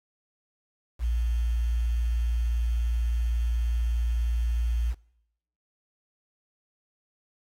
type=tone with quantisation; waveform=sine; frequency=58.27 Hz; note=A#1; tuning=in tune; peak=-23 dBFS; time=0.99-4.95 s; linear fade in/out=50 ms; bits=8; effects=noise-tail reverb RT60 0.8 s tail -23 dB re dry + AAC 48 kbps